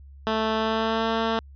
10% pulse tone with pitch glide, 220 to 225.4 Hz, A3 to A3, 0 to +42 cents, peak -14 dBFS, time 0.27-1.39 s, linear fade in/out 0 ms, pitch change +42 cents, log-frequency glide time 0.56-1.08 s, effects added 69 Hz sine -43 dBFS peak until 1.55 s + resampled to 11025 Hz

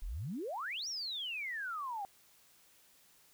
sine exponential two-way sweep, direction up then down, 32.7 to 5840 to 767 Hz, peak -37 dBFS, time 0.02-2.05 s, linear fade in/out 0 ms, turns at 0.88 s, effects white hiss -65 dBFS RMS until 3.33 s

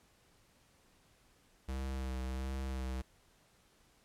square tone with vibrato, 65.41 Hz, C2, in tune, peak -37 dBFS, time 1.68-3.02 s, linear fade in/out 10 ms, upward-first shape sine, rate 1.4 Hz, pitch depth 27 cents each way, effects pink hiss -68 dBFS RMS until 4.04 s + low-pass 12000 Hz 12 dB/octave

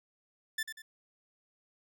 sawtooth tone with echo, 1761 Hz, A6, 1 cent sharp, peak -28 dBFS, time 0.58-0.63 s, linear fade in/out 5 ms, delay 95 ms, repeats 2, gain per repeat -8 dB, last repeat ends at 0.82 s, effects none

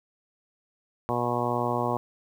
harmonic tone, 121 Hz, B2, 35 cents flat, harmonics 1 / 2 / 3 / 4 / 5 / 6 / 7 / 8 / 9, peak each -33 / -33 / -33 / -33 / -33 / -33 / -33 / -33 / -33 dBFS, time 1.09-1.97 s, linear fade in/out 0 ms, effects 9-bit

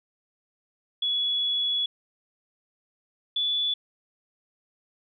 sine tone pair in turn, 3387 / 3450 Hz, G#7 / A7, +33 / -35 cents, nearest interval unison, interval 32 cents, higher second, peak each -23 dBFS, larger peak neither, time 1.02-1.86 / 3.36-3.74 s, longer first, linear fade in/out 5 ms, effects none

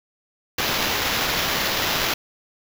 white noise with sample-and-hold, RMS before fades -23 dBFS, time 0.58-2.14 s, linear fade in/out 5 ms, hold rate 8820 Hz, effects none

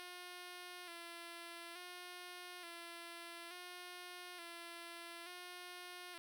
5% pulse tone with vibrato, 348.7 Hz, F4, 3 cents flat, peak -38 dBFS, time 0-6.18 s, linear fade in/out 0 ms, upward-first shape square, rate 0.57 Hz, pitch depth 43 cents each way, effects none

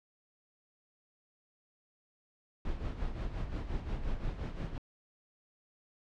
brown noise with tremolo, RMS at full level -34 dBFS, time 2.65-4.78 s, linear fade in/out 2 ms, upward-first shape sine, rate 5.7 Hz, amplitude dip 60%, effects low-pass 4000 Hz 12 dB/octave

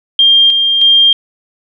sine tone with tremolo, 3200 Hz, G7, 35 cents sharp, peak -4 dBFS, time 0.19-1.13 s, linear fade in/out 2 ms, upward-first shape square, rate 1.6 Hz, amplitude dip 40%, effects none

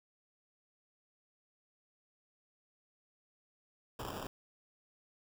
blue noise with sample-and-hold, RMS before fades -42 dBFS, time 3.99-4.27 s, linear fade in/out 5 ms, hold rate 2100 Hz, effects none

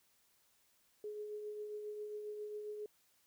sine tone with tremolo, 420.8 Hz, G#4, 23 cents sharp, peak -40 dBFS, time 1.04-2.86 s, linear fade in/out 2 ms, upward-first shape triangle, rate 7.4 Hz, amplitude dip 40%, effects white hiss -73 dBFS RMS until 3.26 s

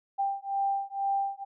sine beating tone pair, 789 / 791.1 Hz, G5 / G5, +11 / +16 cents, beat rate 2.1 Hz, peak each -30 dBFS, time 0.18-1.45 s, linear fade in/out 20 ms, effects none

